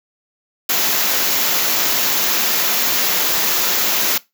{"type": "band-stop noise", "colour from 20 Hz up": "white", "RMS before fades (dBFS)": -17, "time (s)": [0.69, 4.18], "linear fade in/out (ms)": 5, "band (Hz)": [7400, 11000], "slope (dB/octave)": 96, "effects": ["noise-tail reverb RT60 0.2 s tail -20 dB re dry", "high-pass 200 Hz 12 dB/octave"]}